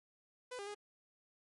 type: tone with pitch steps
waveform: sawtooth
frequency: 500 / 402.2 / 412.7 Hz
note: B4 / G4 / G#4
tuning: +21 / +44 / -11 cents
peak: -39 dBFS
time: 0.51-0.747 s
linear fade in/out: 10 ms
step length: 79 ms
effects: MP3 48 kbps